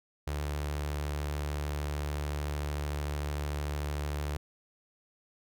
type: tone with notch filter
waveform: sawtooth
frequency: 73.42 Hz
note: D2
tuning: in tune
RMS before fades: -34 dBFS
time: 0.27-4.37 s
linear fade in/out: 5 ms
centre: 230 Hz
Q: 1.9
effects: none